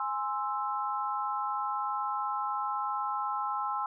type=chord; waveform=sine; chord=Ab augmented; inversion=none; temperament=equal; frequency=830.6 / 1046.5 / 1318.5 Hz; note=Ab5 / C6 / E6; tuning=0 / 0 / 0 cents; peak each=-34 dBFS; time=0-3.86 s; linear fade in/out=2 ms; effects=none